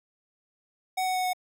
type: tone with pitch steps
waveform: square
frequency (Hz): 747 / 742.7 / 738.4 / 734.2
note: F#5 / F#5 / F#5 / F#5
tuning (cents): +16 / +6 / -4 / -14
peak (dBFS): -26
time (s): 0.97-1.334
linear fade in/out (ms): 10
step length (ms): 91
effects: none